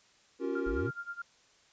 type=chord; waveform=triangle; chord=G half-diminished seventh; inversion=second; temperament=equal with one note detuned; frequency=277.2 / 349.2 / 383.5 / 466.2 Hz; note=Db4 / F4 / G4 / Bb4; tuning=0 / 0 / -38 / 0 cents; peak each=-34 / -34 / -35 / -35 dBFS; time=0.39-0.91 s; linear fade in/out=50 ms
type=tone with tremolo; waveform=sine; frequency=1396.9 Hz; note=F6; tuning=in tune; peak=-35 dBFS; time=0.55-1.22 s; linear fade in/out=5 ms; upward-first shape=sine; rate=9.5 Hz; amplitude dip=90%
type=exponential sweep; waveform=sine; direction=up; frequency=38.59 to 145 Hz; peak=-34 dBFS; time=0.66-0.91 s; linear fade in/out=10 ms
effects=white hiss -64 dBFS RMS until 1.72 s + resampled to 16000 Hz